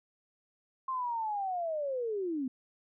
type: linear sweep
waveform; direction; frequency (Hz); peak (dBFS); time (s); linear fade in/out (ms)
sine; down; 1064 to 246.9; -31; 0.88-2.48; 5
effects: none